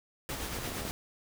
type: noise with tremolo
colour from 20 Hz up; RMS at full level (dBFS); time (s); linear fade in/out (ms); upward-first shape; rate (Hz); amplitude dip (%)
pink; -36; 0.29-0.91; 0; sine; 8.7; 35
type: clicks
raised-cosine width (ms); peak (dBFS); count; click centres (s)
2; -26; 5; 0.587 / 0.676 / 0.719 / 0.82 / 0.852
effects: none